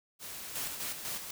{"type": "noise", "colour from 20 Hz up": "white", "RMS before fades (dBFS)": -43, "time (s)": [0.19, 0.79], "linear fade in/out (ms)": 50}
{"type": "noise with tremolo", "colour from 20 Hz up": "white", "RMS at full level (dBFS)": -37, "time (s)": [0.55, 1.31], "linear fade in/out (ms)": 5, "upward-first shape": "square", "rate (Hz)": 4, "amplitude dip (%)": 50}
{"effects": []}